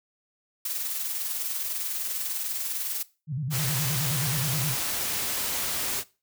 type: noise with tremolo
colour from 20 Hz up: blue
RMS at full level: -29 dBFS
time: 0.65-3.03 s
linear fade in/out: 5 ms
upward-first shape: sine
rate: 20 Hz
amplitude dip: 40%
type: tone with vibrato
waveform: sine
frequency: 140 Hz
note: C#3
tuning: 18 cents sharp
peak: -27 dBFS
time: 3.27-4.76 s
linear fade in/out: 50 ms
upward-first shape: square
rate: 9.5 Hz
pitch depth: 160 cents each way
type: noise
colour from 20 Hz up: white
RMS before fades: -29 dBFS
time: 3.5-6.04 s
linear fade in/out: 50 ms
effects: noise-tail reverb RT60 0.3 s tail -19 dB re dry